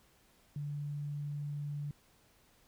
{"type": "tone", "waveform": "sine", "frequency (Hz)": 145.6, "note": "D3", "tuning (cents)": -15, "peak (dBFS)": -36, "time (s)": [0.56, 1.91], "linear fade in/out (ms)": 2, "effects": ["pink hiss -67 dBFS RMS until 2.67 s"]}